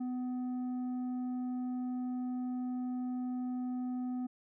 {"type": "tone with tanh clipping", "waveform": "sine", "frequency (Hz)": 250.7, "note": "B3", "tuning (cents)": 26, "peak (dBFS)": -35, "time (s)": [0, 4.27], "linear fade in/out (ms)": 10, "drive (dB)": 6, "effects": []}